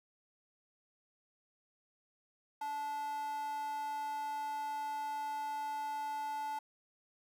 square tone with high-pass filter, 290.4 Hz, D4, 19 cents flat, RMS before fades -39 dBFS, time 2.61-6.59 s, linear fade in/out 5 ms, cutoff 860 Hz, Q 6.1, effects none

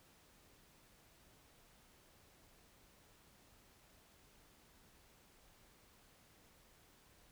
silence, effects pink hiss -67 dBFS RMS until 7.31 s

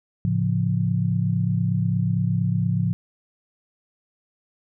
sine chord, A augmented, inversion none, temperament equal, 110 / 138.59 / 174.61 Hz, A2 / C#3 / E#3, 0 / 0 / 0 cents, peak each -23 / -25 / -23 dBFS, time 0.25-2.93 s, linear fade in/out 0 ms, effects none

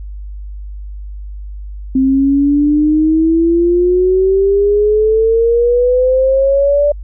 sine exponential sweep, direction up, 261.6 to 587.3 Hz, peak -8 dBFS, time 1.95-6.92 s, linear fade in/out 5 ms, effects added 50 Hz sine -24 dBFS peak until 7.03 s

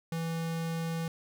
square tone, 164.81 Hz, E3, in tune, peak -32 dBFS, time 0.12-1.08 s, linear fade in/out 2 ms, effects none

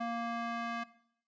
square tone with band-pass filter sweep, 233.1 Hz, A#3, in tune, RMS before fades -37 dBFS, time 0-0.84 s, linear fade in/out 10 ms, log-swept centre 870 to 1400 Hz, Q 1, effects noise-tail reverb RT60 0.7 s tail -18 dB re dry + resampled to 16000 Hz

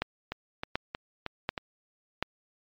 two click trains, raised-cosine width 0.3 ms, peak -17 / -11 dBFS, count 5 / 4, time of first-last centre 0.32-1.578 / 0.02-2.226 s, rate 3.18 / 1.36 Hz, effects low-pass 5000 Hz 12 dB/octave + MP3 96 kbps

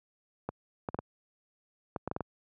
clicks, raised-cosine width 1 ms, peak -19 dBFS, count 9, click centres 0.49 / 0.888 / 0.945 / 0.989 / 1.962 / 2.076 / 2.114 / 2.164 / 2.207 s, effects high-pass 80 Hz 12 dB/octave

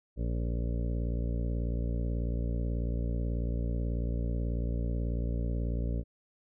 harmonic tone, 58.27 Hz, A#1, in tune, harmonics 1 / 2 / 3 / 4 / 5 / 7 / 8 / 9 / 10, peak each -30 / -36 / -40 / -42 / -44 / -47 / -48 / -49 / -50 dBFS, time 0.16-6.04 s, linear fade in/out 50 ms, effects none

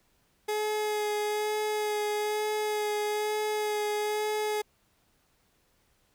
30% pulse tone with vibrato, 422.4 Hz, G#4, 29 cents sharp, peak -25 dBFS, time 0.48-4.62 s, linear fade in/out 10 ms, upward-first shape sine, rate 1.1 Hz, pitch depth 14 cents each way, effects pink hiss -69 dBFS RMS until 6.14 s

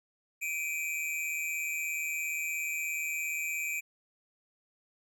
square tone pair together, 2332 / 2489 Hz, D7 / D#7, -13 / 0 cents, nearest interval minor second, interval 113 cents, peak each -35 / -36 dBFS, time 0.41-3.81 s, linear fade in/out 20 ms, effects none

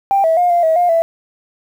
sine tone with pitch steps, 789 / 650 / 711 / 694 / 643 / 707 / 663 Hz, G5 / E5 / F5 / F5 / E5 / F5 / E5, +11 / -24 / +31 / -11 / -43 / +21 / +10 cents, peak -9 dBFS, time 0.11-1.02 s, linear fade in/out 0 ms, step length 130 ms, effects tanh soft clip ceiling -5 dBFS + 7-bit

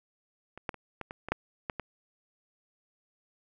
clicks, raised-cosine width 0.5 ms, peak -29 / -16 / -30 / -22 / -24 / -23 / -11 / -17 / -20 dBFS, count 9, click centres 0.576 / 0.692 / 0.743 / 1.013 / 1.109 / 1.286 / 1.32 / 1.698 / 1.797 s, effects none

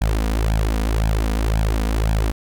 sawtooth tone with flanger, 54 Hz, A1, 32 cents flat, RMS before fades -19 dBFS, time 0.01-2.32 s, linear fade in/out 10 ms, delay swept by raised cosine 1.2 to 4.2 ms, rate 1.9 Hz, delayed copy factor +0.8, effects none

